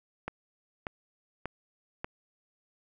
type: click train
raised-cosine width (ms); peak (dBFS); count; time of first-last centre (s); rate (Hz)
0.5; -19; 4; 0.28-2.045; 1.7
effects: none